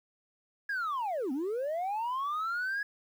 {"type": "linear two-way sweep", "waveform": "sine", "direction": "down then up", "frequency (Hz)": [1681, 246.9, 1681], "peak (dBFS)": -28, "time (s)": [0.69, 2.83], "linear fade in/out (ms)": 5, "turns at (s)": 1.32, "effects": ["tanh soft clip ceiling -29 dBFS", "10-bit"]}